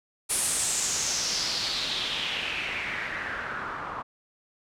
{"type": "noise with low-pass filter sweep", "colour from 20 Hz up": "white", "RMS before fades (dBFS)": -30, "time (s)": [0.29, 4.03], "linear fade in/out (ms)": 20, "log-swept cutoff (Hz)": [10000, 1100], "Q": 3.8, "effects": []}